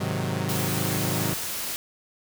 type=chord; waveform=sawtooth; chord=Ab dominant seventh; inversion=none; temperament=equal; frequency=103.83 / 130.81 / 155.56 / 185 Hz; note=Ab2 / C3 / Eb3 / Gb3; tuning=0 / 0 / 0 / 0 cents; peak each=-27 dBFS; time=0-1.34 s; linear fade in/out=10 ms
type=noise; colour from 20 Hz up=white; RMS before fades=-31 dBFS; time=0.49-1.76 s; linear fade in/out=0 ms
effects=none